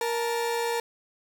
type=tone pair together; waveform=30% pulse; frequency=469 / 877.7 Hz; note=A#4 / A5; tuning=+11 / -5 cents; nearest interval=major seventh; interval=1084 cents; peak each=-24 / -30 dBFS; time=0.01-0.8 s; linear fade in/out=2 ms; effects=none